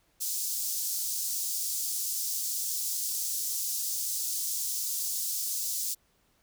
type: high-pass noise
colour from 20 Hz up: pink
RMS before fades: -32 dBFS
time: 0.2-5.95 s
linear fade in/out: 20 ms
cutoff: 5400 Hz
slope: 24 dB/octave
effects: pink hiss -69 dBFS RMS until 6.42 s